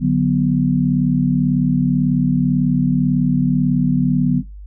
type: chord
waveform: sine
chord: B minor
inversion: first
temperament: equal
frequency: 146.83 / 185 / 246.9 Hz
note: D3 / F#3 / B3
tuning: 0 / 0 / 0 cents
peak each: -17 dBFS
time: 0-4.43 s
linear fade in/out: 50 ms
effects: noise-tail reverb RT60 0.2 s tail -17 dB re dry + added 50 Hz sine -32 dBFS peak until 4.66 s